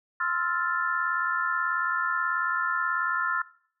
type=chord; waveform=sine; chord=F major seventh; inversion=second; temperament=equal; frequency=1046.5 / 1318.5 / 1396.9 / 1760 Hz; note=C6 / E6 / F6 / A6; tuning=0 / 0 / 0 / 0 cents; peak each=-32 / -31 / -28 / -31 dBFS; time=0.2-3.42 s; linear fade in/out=5 ms; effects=noise-tail reverb RT60 0.6 s tail -21 dB re dry